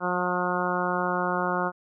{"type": "harmonic tone", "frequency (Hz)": 179.5, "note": "F3", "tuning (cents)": 48, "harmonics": [1, 2, 3, 4, 5, 6, 7, 8], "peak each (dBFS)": [-32, -32, -32, -32, -32, -32, -32, -32], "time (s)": [0, 1.72], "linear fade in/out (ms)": 50, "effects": []}